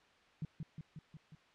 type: tone with echo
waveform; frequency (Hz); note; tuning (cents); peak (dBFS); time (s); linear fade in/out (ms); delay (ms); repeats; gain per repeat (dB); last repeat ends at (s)
sine; 155.56; D#3; 0; -36; 0.42-0.45; 2; 180; 5; -3; 1.35
effects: white hiss -66 dBFS RMS until 1.54 s + low-pass 3000 Hz 12 dB/octave